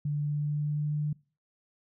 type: tone with pitch glide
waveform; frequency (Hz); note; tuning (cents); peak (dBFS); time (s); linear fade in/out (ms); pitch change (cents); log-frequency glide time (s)
sine; 146.83 to 149.4; D3 to D3; 0 to +30; -27; 0.05-1.13; 5; +30; 0.17-0.98
effects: noise-tail reverb RT60 0.4 s tail -24 dB re dry